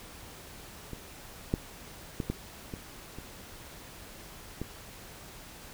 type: clicks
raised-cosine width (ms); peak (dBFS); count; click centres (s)
3; -26 / -13 / -18 / -17 / -24 / -27 / -21; 7; 0.933 / 1.539 / 2.202 / 2.3 / 2.738 / 3.186 / 4.616
effects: pink hiss -48 dBFS RMS until 5.73 s